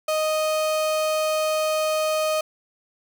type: tone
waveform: 35% pulse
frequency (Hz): 622.3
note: D#5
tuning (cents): 0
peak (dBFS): -19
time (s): 0.08-2.41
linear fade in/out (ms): 5
effects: none